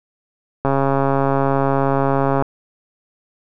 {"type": "click train", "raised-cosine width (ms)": 1, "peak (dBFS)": -4, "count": 244, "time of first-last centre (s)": [0.65, 2.424], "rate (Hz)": 137, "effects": []}